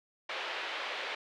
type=band-pass noise; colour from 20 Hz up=white; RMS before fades=-38 dBFS; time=0.29-1.15 s; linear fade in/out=5 ms; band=410 to 3300 Hz; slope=24 dB/octave; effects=none